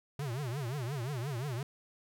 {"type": "tone with vibrato", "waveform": "square", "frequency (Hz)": 131.1, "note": "C3", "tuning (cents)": 4, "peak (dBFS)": -35, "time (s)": [0.19, 1.63], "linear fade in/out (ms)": 2, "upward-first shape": "triangle", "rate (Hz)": 5.7, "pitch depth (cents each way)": 280, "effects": ["12-bit"]}